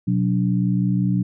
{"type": "tone cluster", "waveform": "sine", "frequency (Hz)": [124.5, 184.2, 289.5], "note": ["B2", "F#3", "D4"], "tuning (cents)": [14, -7, -25], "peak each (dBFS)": [-21, -19, -27], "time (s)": [0.07, 1.23], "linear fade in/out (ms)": 10, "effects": []}